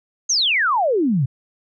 sine exponential sweep, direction down, 6660 to 119.7 Hz, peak -15 dBFS, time 0.29-1.26 s, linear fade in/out 10 ms, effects none

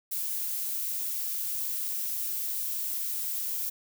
violet noise, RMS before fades -32 dBFS, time 0.11-3.7 s, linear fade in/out 10 ms, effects none

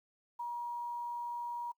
sine tone with quantisation, 954 Hz, A#5, 40 cents sharp, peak -36 dBFS, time 0.39-1.72 s, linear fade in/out 10 ms, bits 11, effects noise-tail reverb RT60 0.1 s tail -25 dB re dry

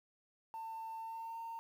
sine tone with pitch glide, 897 to 914.3 Hz, A5 to A#5, +33 to -34 cents, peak -40 dBFS, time 0.54-1.59 s, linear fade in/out 0 ms, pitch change +33 cents, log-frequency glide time 0.98-1.39 s, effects tanh soft clip ceiling -40 dBFS + 11-bit

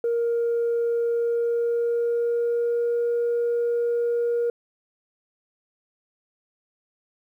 sine tone with pitch glide, 468.4 to 473.3 Hz, A#4 to A#4, +8 to +26 cents, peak -19 dBFS, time 0.04-4.5 s, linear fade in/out 2 ms, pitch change +18 cents, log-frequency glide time 1.1-3.01 s, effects tanh soft clip ceiling -18 dBFS + 10-bit

